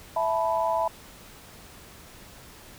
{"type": "chord", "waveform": "sine", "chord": "E suspended fourth", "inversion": "none", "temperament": "equal with one note detuned", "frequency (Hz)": [659.3, 872.9, 987.8], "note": ["E5", "A5", "B5"], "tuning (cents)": [0, -14, 0], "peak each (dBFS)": [-26, -28, -27], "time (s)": [0.16, 0.88], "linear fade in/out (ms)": 5, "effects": ["pink hiss -48 dBFS RMS until 2.78 s"]}